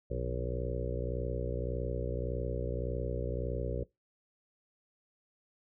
harmonic tone with a mistuned harmonic, 61.74 Hz, B1, in tune, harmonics 1 / 2 / 3 / 4 / 5 / 6 / 7 / 8 / 9, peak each -36 / -39 / -46 / -47 / -48 / -43 / -42 / -41 / -42 dBFS, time 0.1-3.84 s, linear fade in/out 10 ms, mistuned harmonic 3, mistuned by -73 cents, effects noise-tail reverb RT60 0.2 s tail -22 dB re dry

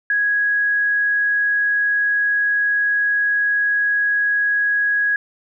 sine tone, 1661.2 Hz, G#6, in tune, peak -15 dBFS, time 0.1-5.16 s, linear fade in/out 2 ms, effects none

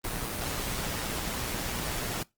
pink noise with amplitude modulation, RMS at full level -31 dBFS, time 0.04-2.23 s, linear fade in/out 5 ms, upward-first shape sine, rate 119 Hz, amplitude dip 45%, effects noise-tail reverb RT60 0.2 s tail -21 dB re dry + Opus 24 kbps

